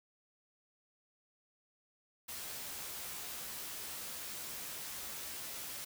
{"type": "noise with comb filter", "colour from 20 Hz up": "white", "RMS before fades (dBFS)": -44, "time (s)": [2.28, 5.85], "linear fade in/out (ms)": 10, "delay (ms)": 14, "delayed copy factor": 0.5, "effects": []}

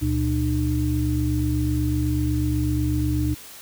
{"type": "tone cluster", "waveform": "sine", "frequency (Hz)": [71.8, 119.9, 302.6], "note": ["D2", "A#2", "D#4"], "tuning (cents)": [-39, 49, -48], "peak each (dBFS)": -24, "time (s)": [0.01, 3.35], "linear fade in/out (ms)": 20, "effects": ["white hiss -42 dBFS RMS until 3.61 s"]}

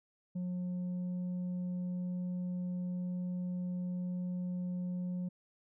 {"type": "tone with tanh clipping", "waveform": "sine", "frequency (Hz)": 179.9, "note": "F#3", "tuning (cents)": -48, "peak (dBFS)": -35, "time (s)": [0.35, 5.29], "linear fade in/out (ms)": 10, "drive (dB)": 3, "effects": []}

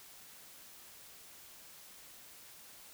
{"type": "silence", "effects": ["white hiss -55 dBFS RMS until 2.93 s"]}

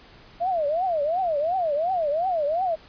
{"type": "tone with vibrato", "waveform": "sine", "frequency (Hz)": 660, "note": "E5", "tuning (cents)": 2, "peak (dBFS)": -21, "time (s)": [0.4, 2.76], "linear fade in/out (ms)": 20, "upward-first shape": "triangle", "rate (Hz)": 2.8, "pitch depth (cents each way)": 290, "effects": ["pink hiss -50 dBFS RMS until 2.88 s", "resampled to 11025 Hz"]}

